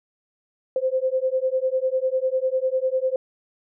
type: beating tone pair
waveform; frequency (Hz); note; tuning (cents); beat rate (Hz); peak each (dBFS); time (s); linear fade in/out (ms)
sine; 515 / 525; C5 / C5; -28 / +6; 10; -23; 0.76-3.16; 2
effects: none